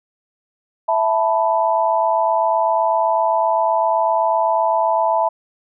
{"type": "chord", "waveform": "sine", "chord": "E suspended fourth", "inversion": "none", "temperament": "equal", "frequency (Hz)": [659.3, 880, 987.8], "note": ["E5", "A5", "B5"], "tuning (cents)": [0, 0, 0], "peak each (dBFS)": [-18, -18, -20], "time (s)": [0.88, 5.29], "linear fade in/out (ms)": 10, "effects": []}